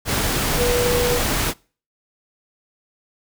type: tone in noise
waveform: sine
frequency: 486.7 Hz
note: B4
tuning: 25 cents flat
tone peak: -19 dBFS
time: 0.56-1.21 s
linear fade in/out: 50 ms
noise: pink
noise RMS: -21 dBFS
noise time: 0.05-1.54 s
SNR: -1 dB
effects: noise-tail reverb RT60 0.4 s tail -25 dB re dry